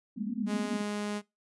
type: band-pass noise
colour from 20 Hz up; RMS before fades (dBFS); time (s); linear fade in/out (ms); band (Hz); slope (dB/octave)
pink; -34; 0.16-0.82; 5; 200 to 260; 96
type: tone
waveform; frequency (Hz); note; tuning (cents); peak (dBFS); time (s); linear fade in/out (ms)
sawtooth; 207.5; G#3; -1; -28; 0.46-1.22; 50
effects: noise-tail reverb RT60 0.2 s tail -21 dB re dry + resampled to 24000 Hz